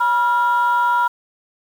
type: tone pair together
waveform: sine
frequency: 969 / 1388.3 Hz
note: B5 / F6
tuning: -33 / -11 cents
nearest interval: tritone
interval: 622 cents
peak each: -14 / -18 dBFS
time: 0-1.08 s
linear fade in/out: 10 ms
effects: tanh soft clip ceiling -9 dBFS + 7-bit